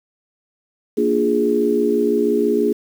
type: chord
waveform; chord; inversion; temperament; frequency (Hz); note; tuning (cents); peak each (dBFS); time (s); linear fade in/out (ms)
sine; Bb dominant seventh; none; equal; 233.1 / 293.7 / 349.2 / 415.3; Bb3 / D4 / F4 / Ab4; 0 / 0 / 0 / 0; -21 / -22 / -22 / -17; 0.97-2.73; 10
effects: 7-bit